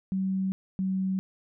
sine tone pair in turn, 190.5 / 189.55 Hz, G3 / F#3, -49 / +42 cents, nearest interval unison, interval 9 cents, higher first, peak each -25 dBFS, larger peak neither, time 0.12-0.52 / 0.79-1.19 s, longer neither, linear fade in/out 0 ms, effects none

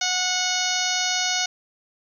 harmonic tone with a mistuned harmonic, 733 Hz, F#5, 16 cents flat, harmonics 1 / 2 / 3 / 4 / 5 / 6 / 7 / 8 / 9, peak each -30 / -30 / -30 / -30 / -30 / -30 / -30 / -30 / -30 dBFS, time 0.01-1.46 s, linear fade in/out 5 ms, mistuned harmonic 9, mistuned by -25 cents, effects 9-bit

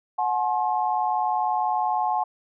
sine tone cluster, 734 / 854 / 1066 Hz, F#5 / G#5 / C6, -14 / +48 / +32 cents, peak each -25 / -24 / -29 dBFS, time 0.18-2.24 s, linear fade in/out 10 ms, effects none

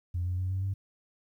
sine tone with pitch steps, 87.9 / 90.11 / 92.38 / 94.7 / 97.08 Hz, F2 / F#2 / F#2 / F#2 / G2, +12 / -45 / -2 / +41 / -16 cents, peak -27 dBFS, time 0.14-0.74 s, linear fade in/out 10 ms, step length 120 ms, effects tanh soft clip ceiling -24 dBFS + 11-bit

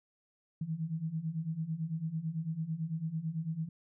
sine beating tone pair, 155.56 / 164.56 Hz, D#3 / E3, 0 / -3 cents, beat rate 9 Hz, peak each -38 / -35 dBFS, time 0.61-3.69 s, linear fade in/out 5 ms, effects none

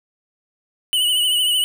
square tone with vibrato, 2960 Hz, F#7, in tune, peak -16 dBFS, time 0.93-1.64 s, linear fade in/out 0 ms, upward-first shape triangle, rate 13 Hz, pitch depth 65 cents each way, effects none

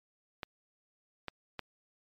clicks, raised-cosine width 0.3 ms, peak -21 dBFS, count 3, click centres 0.432 / 1.283 / 1.593 s, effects MP3 64 kbps

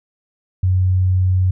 sine tone, 92.5 Hz, F#2, in tune, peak -12 dBFS, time 0.63-1.51 s, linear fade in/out 5 ms, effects none

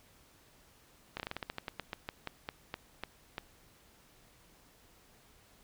slowing click train, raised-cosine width 0.3 ms, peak -21 dBFS, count 18, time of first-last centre 1.17-3.381 s, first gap 28 ms, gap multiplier 1.17, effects pink hiss -63 dBFS RMS until 5.63 s

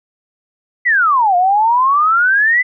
sine exponential two-way sweep, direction down then up, 2034 to 698.5 to 2034 Hz, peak -9 dBFS, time 0.85-2.63 s, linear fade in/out 20 ms, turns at 1.36 s, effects none

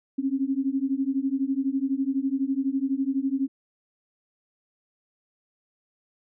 sine beating tone pair, 264.4 / 276.4 Hz, C4 / C#4, +18 / -5 cents, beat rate 12 Hz, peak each -26 dBFS, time 0.18-3.48 s, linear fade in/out 10 ms, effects none

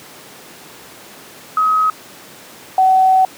sine tone pair in turn, 1270 / 755.1 Hz, D#6 / F#5, +35 / +35 cents, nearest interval major sixth, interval 900 cents, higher first, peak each -11 / -8 dBFS, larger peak second, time 1.57-1.9 / 2.78-3.25 s, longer second, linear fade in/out 2 ms, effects pink hiss -38 dBFS RMS until 3.37 s + high-pass 200 Hz 12 dB/octave

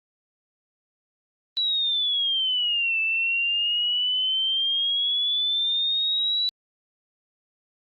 sine exponential two-way sweep, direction down then up, 3951 to 2637 to 3951 Hz, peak -21 dBFS, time 1.57-6.49 s, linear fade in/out 0 ms, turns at 3 s, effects Opus 32 kbps

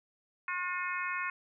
harmonic tone, 360 Hz, F#4, 47 cents flat, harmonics 3 / 4 / 5 / 6 / 7, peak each -37 / -38 / -39 / -40 / -40 dBFS, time 0.48-1.3 s, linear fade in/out 2 ms, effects none

